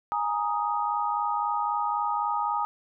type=chord; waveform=sine; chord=Ab suspended second; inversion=none; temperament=just; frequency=830.6 / 934.4 / 1245.9 Hz; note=Ab5 / Bb5 / Eb6; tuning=0 / +4 / +2 cents; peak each=-29 dBFS; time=0.12-2.65 s; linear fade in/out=0 ms; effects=none

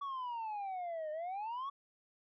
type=exponential two-way sweep; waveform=sine; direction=down then up; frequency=1140 to 604 to 1140 Hz; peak=-35 dBFS; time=0.01-1.7 s; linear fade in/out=10 ms; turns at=1.11 s; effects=tanh soft clip ceiling -37 dBFS

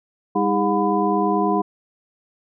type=tone cluster; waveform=sine; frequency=201.2 / 316.9 / 406.3 / 723 / 1002 Hz; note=G3 / D#4 / G#4 / F#5 / B5; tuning=+45 / +32 / -38 / -40 / +25 cents; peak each=-23 dBFS; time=0.35-1.62 s; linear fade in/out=10 ms; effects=none

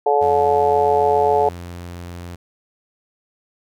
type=harmonic tone; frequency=143.8 Hz; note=D3; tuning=36 cents flat; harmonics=3 / 4 / 5 / 6; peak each=-17 / -22 / -18 / -19 dBFS; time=0.06-1.49 s; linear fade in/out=5 ms
type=tone; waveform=sawtooth; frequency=87.31 Hz; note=F2; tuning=in tune; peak=-27 dBFS; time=0.21-2.36 s; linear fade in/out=10 ms
effects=none

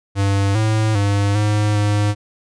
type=tone with pitch steps; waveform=square; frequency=99.1 / 109.2 / 100.8 / 105.1 / 103.8 Hz; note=G2 / A2 / G2 / G#2 / G#2; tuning=+19 / -13 / +49 / +21 / 0 cents; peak=-15 dBFS; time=0.15-2.15 s; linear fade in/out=50 ms; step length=400 ms; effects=resampled to 22050 Hz

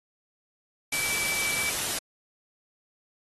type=tone in noise; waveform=sine; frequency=2313 Hz; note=D7; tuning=27 cents flat; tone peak=-30 dBFS; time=0.92-1.7 s; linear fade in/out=5 ms; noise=white; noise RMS=-29 dBFS; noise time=0.92-1.99 s; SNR=-4 dB; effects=AAC 32 kbps

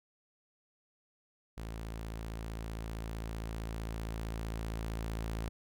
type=tone with level ramp; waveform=sawtooth; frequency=55.4 Hz; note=A1; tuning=13 cents sharp; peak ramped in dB=-36 to -31 dBFS; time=1.57-5.49 s; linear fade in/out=10 ms; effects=none

